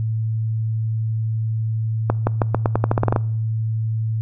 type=accelerating click train; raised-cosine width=1 ms; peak=-3 dBFS; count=13; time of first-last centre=2.1-3.162 s; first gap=170 ms; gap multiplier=0.87; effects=noise-tail reverb RT60 0.7 s tail -23 dB re dry + added 111 Hz sine -19 dBFS peak until 4.21 s